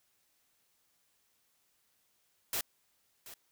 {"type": "noise with echo", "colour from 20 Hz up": "white", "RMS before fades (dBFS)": -34, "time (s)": [2.53, 2.61], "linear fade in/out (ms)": 2, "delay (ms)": 730, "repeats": 1, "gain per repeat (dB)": -15, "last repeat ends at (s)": 3.34, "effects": ["white hiss -74 dBFS RMS until 3.51 s"]}